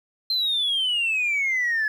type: exponential sweep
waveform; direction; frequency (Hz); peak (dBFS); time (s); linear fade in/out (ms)
sine; down; 4162 to 1700; -19; 0.3-1.88; 2
effects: tanh soft clip ceiling -18 dBFS + 9-bit